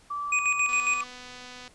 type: tone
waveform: sine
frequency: 1161 Hz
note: D6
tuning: 20 cents flat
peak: -29 dBFS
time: 0.1-1.04 s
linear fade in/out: 10 ms
type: tone with tremolo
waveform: square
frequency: 2489 Hz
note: D#7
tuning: in tune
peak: -22 dBFS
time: 0.32-1.01 s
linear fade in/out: 5 ms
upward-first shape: square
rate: 7.3 Hz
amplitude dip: 60%
type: click train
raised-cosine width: 0.2 ms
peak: -27 dBFS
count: 247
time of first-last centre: 0.69-1.678 s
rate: 249 Hz
effects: pink hiss -57 dBFS RMS until 1.74 s + resampled to 24000 Hz